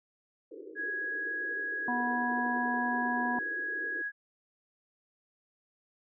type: band-pass noise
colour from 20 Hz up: white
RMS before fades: -46 dBFS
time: 0.51-4.02 s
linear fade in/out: 5 ms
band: 300 to 490 Hz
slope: 96 dB/octave
type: tone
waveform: sine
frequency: 1661.2 Hz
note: G#6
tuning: in tune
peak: -32 dBFS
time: 0.75-4.12 s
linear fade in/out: 50 ms
type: harmonic tone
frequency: 244.3 Hz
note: B3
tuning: 19 cents flat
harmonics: 1 / 3 / 4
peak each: -33 / -35 / -34 dBFS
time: 1.88-3.39 s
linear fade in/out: 2 ms
effects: none